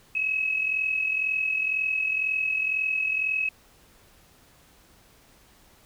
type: tone pair together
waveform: sine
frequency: 2563 / 2605 Hz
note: E7 / E7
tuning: -49 / -21 cents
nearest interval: unison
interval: 28 cents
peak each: -24 / -31 dBFS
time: 0.15-3.49 s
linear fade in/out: 5 ms
effects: pink hiss -57 dBFS RMS until 5.85 s